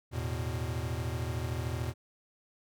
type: chord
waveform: square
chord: E suspended fourth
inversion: none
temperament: equal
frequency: 82.41 / 110 / 123.47 Hz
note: E2 / A2 / B2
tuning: 0 / 0 / 0 cents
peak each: -37 / -38 / -37 dBFS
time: 0.11-1.94 s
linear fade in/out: 50 ms
effects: none